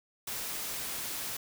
white noise, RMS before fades -37 dBFS, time 0.27-1.37 s, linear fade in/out 5 ms, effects none

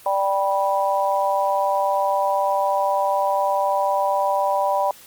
sine chord, G major, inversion second, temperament just, 588 / 784 / 980 Hz, D5 / G5 / B5, +2 / 0 / -14 cents, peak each -22 dBFS, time 0.06-4.91 s, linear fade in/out 2 ms, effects white hiss -46 dBFS RMS until 5.06 s + Opus 32 kbps

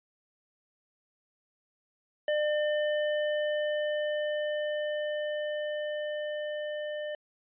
square tone with level ramp, 600 Hz, D5, 37 cents sharp, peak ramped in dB -26 to -34 dBFS, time 2.28-7.15 s, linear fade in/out 2 ms, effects resampled to 8000 Hz

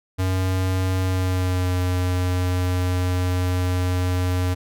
square tone with pitch glide, 93.2 to 90.6 Hz, F#2 to F#2, +13 to -36 cents, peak -20 dBFS, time 0.18-4.55 s, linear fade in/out 20 ms, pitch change -49 cents, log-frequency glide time 1.02-1.74 s, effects none

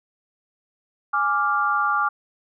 sine chord, D diminished, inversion second, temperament equal, 830.6 / 1174.7 / 1396.9 Hz, Ab5 / D6 / F6, 0 / 0 / 0 cents, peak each -26 / -21 / -23 dBFS, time 1.13-2.09 s, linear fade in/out 10 ms, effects none

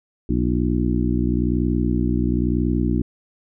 harmonic tone with a mistuned harmonic, 61 Hz, B1, 21 cents flat, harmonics 1 / 2 / 3 / 4 / 5 / 6, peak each -23 / -25 / -25 / -23 / -25 / -29 dBFS, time 0.29-3.02 s, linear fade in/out 5 ms, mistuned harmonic 6, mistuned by -59 cents, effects none

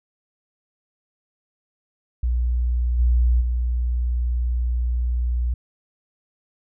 sine tone with level steps, 60.4 Hz, B1, 38 cents flat, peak -18 / -14 / -19 dBFS, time 2.23-5.54 s, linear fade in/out 5 ms, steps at 2.98 / 3.4 s, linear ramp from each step 20 ms, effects none

